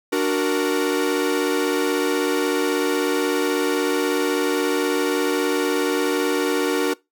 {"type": "chord", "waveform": "45% pulse", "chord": "D augmented", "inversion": "none", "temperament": "equal", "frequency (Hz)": [293.7, 370, 466.2], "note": ["D4", "F#4", "A#4"], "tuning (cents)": [0, 0, 0], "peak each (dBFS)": -23, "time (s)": [0.12, 6.94], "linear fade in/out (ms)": 10, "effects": ["noise-tail reverb RT60 0.2 s tail -22 dB re dry"]}